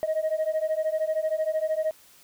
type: beating tone pair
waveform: sine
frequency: 622.3 / 635.3 Hz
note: D#5 / D#5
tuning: 0 / +36 cents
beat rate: 13 Hz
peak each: -25 dBFS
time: 0.03-1.91 s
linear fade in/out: 0 ms
effects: tanh soft clip ceiling -20 dBFS + white hiss -55 dBFS RMS until 2.23 s